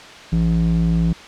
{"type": "tone with band-pass filter", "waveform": "square", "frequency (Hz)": 55.8, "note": "A1", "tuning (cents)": 25, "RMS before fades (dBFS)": -17, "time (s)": [0.32, 1.13], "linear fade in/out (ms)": 5, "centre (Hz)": 150, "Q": 3.1, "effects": ["white hiss -38 dBFS RMS until 1.27 s", "low-pass 4000 Hz 12 dB/octave"]}